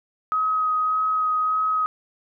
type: tone with vibrato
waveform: sine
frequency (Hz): 1264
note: D#6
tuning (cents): +27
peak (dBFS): -19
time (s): 0.32-1.86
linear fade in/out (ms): 0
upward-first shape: sine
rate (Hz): 1.7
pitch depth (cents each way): 12
effects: none